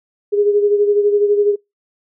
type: beating tone pair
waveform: sine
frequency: 410 / 422 Hz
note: G#4 / G#4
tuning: -22 / +28 cents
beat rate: 12 Hz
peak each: -12 / -19 dBFS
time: 0.32-1.56 s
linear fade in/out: 20 ms
effects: noise-tail reverb RT60 0.2 s tail -26 dB re dry